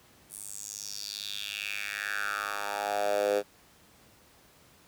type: tone with high-pass filter sweep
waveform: 10% pulse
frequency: 102.4 Hz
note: G#2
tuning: 24 cents flat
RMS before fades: -33 dBFS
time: 0.29-3.43 s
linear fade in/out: 50 ms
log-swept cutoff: 9900 to 450 Hz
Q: 4.2
effects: pink hiss -59 dBFS RMS until 4.87 s + high-pass 60 Hz 12 dB/octave